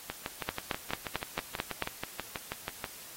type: two click trains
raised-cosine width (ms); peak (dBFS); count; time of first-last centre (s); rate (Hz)
0.3; -14 / -18; 7 / 18; 0.49-1.823 / 0.1-2.842; 4.5 / 6.2
effects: white hiss -48 dBFS RMS until 3.16 s + AAC 48 kbps